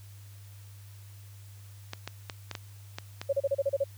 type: clicks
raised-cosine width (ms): 0.2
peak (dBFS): -18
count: 7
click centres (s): 1.934 / 2.076 / 2.298 / 2.513 / 2.552 / 2.985 / 3.215
type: tone bursts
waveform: sine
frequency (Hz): 554.4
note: C#5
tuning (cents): 0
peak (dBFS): -23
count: 8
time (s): 3.29-3.841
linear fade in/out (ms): 10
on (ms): 40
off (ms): 33
effects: added 100 Hz sine -46 dBFS peak until 3.97 s + white hiss -58 dBFS RMS until 3.97 s